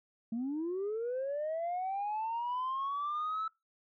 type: linear sweep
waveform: sine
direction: up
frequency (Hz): 220 to 1319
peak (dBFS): -31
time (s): 0.32-3.48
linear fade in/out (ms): 5
effects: noise-tail reverb RT60 0.2 s tail -22 dB re dry + tanh soft clip ceiling -30 dBFS